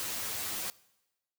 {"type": "noise with comb filter", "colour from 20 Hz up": "white", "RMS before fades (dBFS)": -36, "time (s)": [0, 0.7], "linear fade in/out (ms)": 0, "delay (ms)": 9.3, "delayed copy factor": 0.95, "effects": ["noise-tail reverb RT60 1.0 s tail -22 dB re dry"]}